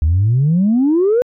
sine exponential sweep, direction up, 73 to 508 Hz, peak -9 dBFS, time 0.02-1.22 s, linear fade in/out 0 ms, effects tanh soft clip ceiling -7 dBFS

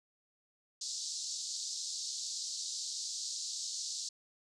pink band-pass noise, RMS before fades -40 dBFS, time 0.81-4.09 s, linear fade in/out 5 ms, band 4100 to 7700 Hz, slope 48 dB/octave, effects none

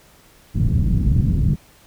white low-pass noise, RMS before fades -17 dBFS, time 0.54-1.56 s, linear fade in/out 20 ms, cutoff 180 Hz, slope 24 dB/octave, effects pink hiss -51 dBFS RMS until 1.86 s

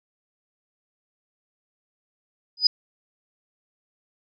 sine tone with exponential growth, 4975 Hz, D#8, 1 cent flat, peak -9 dBFS, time 2.57-2.67 s, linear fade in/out 5 ms, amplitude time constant 20 ms, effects none

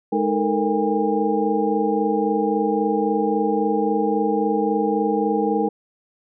sine tone cluster, 210.5 / 310.9 / 444.7 / 468.4 / 807 Hz, G#3 / D#4 / A4 / A#4 / G#5, +24 / -1 / +18 / +8 / -50 cents, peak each -24 dBFS, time 0.12-5.69 s, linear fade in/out 10 ms, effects none

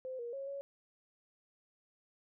sine tone with pitch steps, 517 / 474.2 / 547 / 557 Hz, C5 / A#4 / C#5 / C#5, -21 / +30 / -23 / +8 cents, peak -39 dBFS, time 0.05-0.61 s, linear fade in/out 0 ms, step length 140 ms, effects none

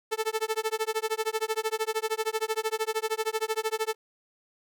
sawtooth tone with tremolo, 440 Hz, A4, in tune, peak -20 dBFS, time 0.11-3.95 s, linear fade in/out 20 ms, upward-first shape sine, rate 13 Hz, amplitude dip 100%, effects none

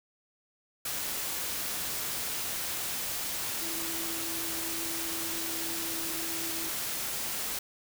sine tone in noise, 330 Hz, E4, 2 cents sharp, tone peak -41 dBFS, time 3.61-6.69 s, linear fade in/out 5 ms, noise white, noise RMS -34 dBFS, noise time 0.85-7.59 s, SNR -10 dB, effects none

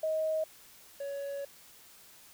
sine / triangle tone pair in turn, 630 / 560.4 Hz, D#5 / C#5, +21 / +19 cents, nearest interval major second, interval 202 cents, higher first, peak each -28 / -33 dBFS, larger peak first, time 0.03-0.44 / 1-1.45 s, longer second, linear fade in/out 5 ms, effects white hiss -56 dBFS RMS until 2.33 s

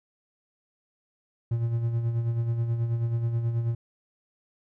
triangle tone with tremolo, 116.54 Hz, A#2, in tune, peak -20 dBFS, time 1.51-3.75 s, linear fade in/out 5 ms, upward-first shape sine, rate 9.3 Hz, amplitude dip 50%, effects none

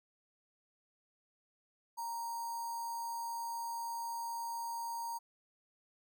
square tone with notch filter, 929 Hz, A#5, 6 cents flat, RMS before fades -40 dBFS, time 1.97-5.19 s, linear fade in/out 20 ms, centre 2800 Hz, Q 0.76, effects none

